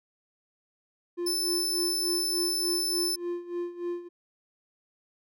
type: tone with tremolo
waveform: triangle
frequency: 349.2 Hz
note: F4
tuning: in tune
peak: -26 dBFS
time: 1.17-4.09 s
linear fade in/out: 20 ms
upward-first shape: sine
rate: 3.4 Hz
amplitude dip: 80%
type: tone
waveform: sawtooth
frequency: 5274 Hz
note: E8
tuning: in tune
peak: -24 dBFS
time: 1.26-3.16 s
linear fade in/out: 10 ms
effects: none